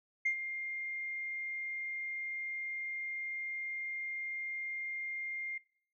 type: tone with ADSR envelope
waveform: sine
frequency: 2113 Hz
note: C7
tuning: 16 cents sharp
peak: -26 dBFS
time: 0.25-5.58 s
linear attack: 10 ms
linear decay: 84 ms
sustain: -11 dB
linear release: 6 ms
effects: noise-tail reverb RT60 0.6 s tail -21 dB re dry + tanh soft clip ceiling -23 dBFS